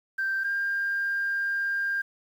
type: tone pair in turn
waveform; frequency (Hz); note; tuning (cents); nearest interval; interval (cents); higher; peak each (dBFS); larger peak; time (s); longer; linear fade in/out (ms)
sine; 1568 / 1599.1; G6 / G6; 0 / +34; unison; 34; second; -24; neither; 0.18-0.44 / 0.44-2.02; second; 10
effects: tanh soft clip ceiling -20 dBFS + 9-bit